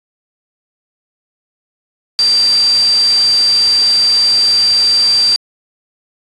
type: tone in noise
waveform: sine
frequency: 4699 Hz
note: D8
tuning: in tune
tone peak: -8 dBFS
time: 2.19-5.36 s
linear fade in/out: 0 ms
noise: white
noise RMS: -23 dBFS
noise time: 2.19-5.36 s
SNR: +12 dB
effects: resampled to 22050 Hz